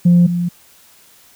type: tone pair in turn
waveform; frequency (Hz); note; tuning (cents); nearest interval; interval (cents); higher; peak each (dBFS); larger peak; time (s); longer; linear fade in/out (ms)
sine; 174.61 / 174.61; F3 / F3; 0 / 0; unison; 0; neither; -5 / -15; first; 0.05-0.27 / 0.27-0.49; neither; 10
effects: tanh soft clip ceiling -4 dBFS + white hiss -48 dBFS RMS until 1.35 s